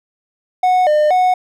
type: tone with vibrato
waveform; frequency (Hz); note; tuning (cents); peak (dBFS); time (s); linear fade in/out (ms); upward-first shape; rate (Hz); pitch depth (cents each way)
triangle; 666; E5; +18; -8; 0.63-1.34; 5; square; 2.1; 170
effects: none